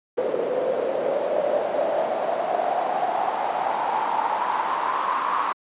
pink noise with band-pass filter sweep, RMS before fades -24 dBFS, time 0.17-5.53 s, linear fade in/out 10 ms, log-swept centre 480 to 1100 Hz, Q 6.5, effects high-pass 200 Hz 12 dB/octave + resampled to 8000 Hz

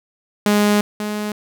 sawtooth tone pair in turn, 207.4 / 209.9 Hz, G#3 / G#3, -2 / +19 cents, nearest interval unison, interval 21 cents, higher second, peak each -9 / -18 dBFS, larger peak first, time 0.46-0.81 / 1-1.32 s, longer first, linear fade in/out 2 ms, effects none

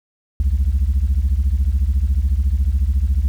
sine beating tone pair, 60.5 / 74.5 Hz, B1 / D2, -35 / +25 cents, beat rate 14 Hz, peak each -15 dBFS, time 0.4-3.28 s, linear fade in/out 0 ms, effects tanh soft clip ceiling -11 dBFS + 8-bit

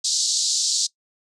pink band-pass noise, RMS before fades -22 dBFS, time 0.04-0.87 s, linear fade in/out 10 ms, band 4000 to 7900 Hz, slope 48 dB/octave, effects noise-tail reverb RT60 0.1 s tail -21 dB re dry

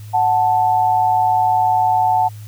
sine tone pair together, 740 / 880 Hz, F#5 / A5, 0 / 0 cents, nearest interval minor third, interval 300 cents, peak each -15 dBFS, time 0.13-2.29 s, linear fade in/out 20 ms, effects added 106 Hz sine -31 dBFS peak until 2.47 s + white hiss -47 dBFS RMS until 2.47 s

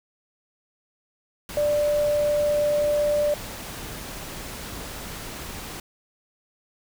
sine tone in noise, 590 Hz, D5, 8 cents sharp, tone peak -19 dBFS, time 1.57-3.34 s, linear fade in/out 2 ms, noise pink, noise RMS -36 dBFS, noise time 1.49-5.8 s, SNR +14 dB, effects none

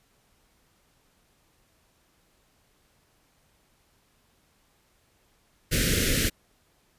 pink band-stop noise, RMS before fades -24 dBFS, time 5.71-6.3 s, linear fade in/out 20 ms, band 540 to 1500 Hz, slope 48 dB/octave, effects pink hiss -66 dBFS RMS until 6.98 s + resampled to 32000 Hz

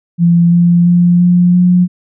sine tone with pitch steps, 171 / 172.99 / 175 / 177.03 / 179.09 Hz, F3 / F3 / F3 / F3 / F3, -36 / -16 / +4 / +24 / +44 cents, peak -5 dBFS, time 0.18-1.88 s, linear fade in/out 50 ms, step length 340 ms, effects none

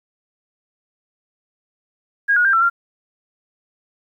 sine tone with pitch steps, 1633 / 1449 / 1587 / 1343 / 1385 Hz, G#6 / F#6 / G6 / E6 / F6, -30 / -37 / +21 / +32 / -15 cents, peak -12 dBFS, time 2.28-2.7 s, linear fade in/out 20 ms, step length 84 ms, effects 9-bit

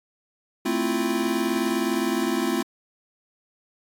square chord, F major seventh, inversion first, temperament equal with one note detuned, 222.2 / 261.6 / 329.6 / 349.2 Hz, A3 / C4 / E4 / F4, +17 / 0 / 0 / 0 cents, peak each -29 / -28 / -29 / -28 dBFS, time 0.65-2.63 s, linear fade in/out 10 ms, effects AAC 64 kbps

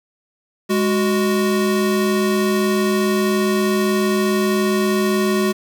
square tone pair together, 207.2 / 370.4 Hz, G#3 / F#4, -4 / +2 cents, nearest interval minor seventh, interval 1006 cents, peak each -19 dBFS, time 0.69-5.53 s, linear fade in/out 20 ms, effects 8-bit

